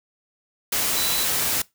sine tone in noise, 3975 Hz, B7, 10 cents sharp, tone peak -28 dBFS, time 0.96-1.25 s, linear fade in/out 5 ms, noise white, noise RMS -23 dBFS, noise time 0.72-1.62 s, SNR -8 dB, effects noise-tail reverb RT60 0.2 s tail -22 dB re dry

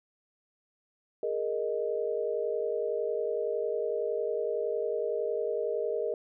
sine chord, Ab suspended second, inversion none, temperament equal, 415.3 / 466.2 / 622.3 Hz, Ab4 / Bb4 / Eb5, 0 / 0 / 0 cents, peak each -33 / -31 / -34 dBFS, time 1.23-6.14 s, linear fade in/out 2 ms, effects none

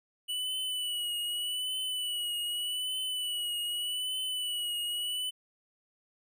square tone with vibrato, 2955 Hz, F#7, 3 cents flat, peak -32 dBFS, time 0.28-5.31 s, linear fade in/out 20 ms, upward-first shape triangle, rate 0.83 Hz, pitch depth 52 cents each way, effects none

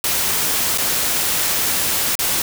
white noise with dropouts, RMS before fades -19 dBFS, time 0.04-2.42 s, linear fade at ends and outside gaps 2 ms, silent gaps 0.776-0.782 / 2.154-2.19 s, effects none

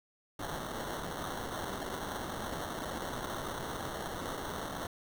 white noise with sample-and-hold, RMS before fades -39 dBFS, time 0.39-4.87 s, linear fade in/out 5 ms, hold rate 2450 Hz, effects none

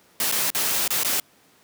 white noise with dropouts, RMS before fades -23 dBFS, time 0.2-1.2 s, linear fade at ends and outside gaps 1 ms, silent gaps 0.315-0.323 / 0.503-0.548 / 0.878-0.905 / 1.034-1.047 s, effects pink hiss -57 dBFS RMS until 1.63 s + high-pass 150 Hz 12 dB/octave

